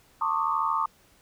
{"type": "tone cluster", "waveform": "sine", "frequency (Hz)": [901, 1082, 1155, 1236], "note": ["A5", "C#6", "D6", "D#6"], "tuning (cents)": [41, -42, -29, -12], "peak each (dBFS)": -29, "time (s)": [0.21, 0.86], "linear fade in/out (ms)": 5, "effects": ["pink hiss -60 dBFS RMS until 1.21 s"]}